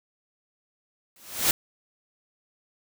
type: noise with exponential growth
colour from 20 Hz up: white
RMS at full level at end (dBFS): -18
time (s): 1.16-1.51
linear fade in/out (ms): 2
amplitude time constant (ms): 76
effects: none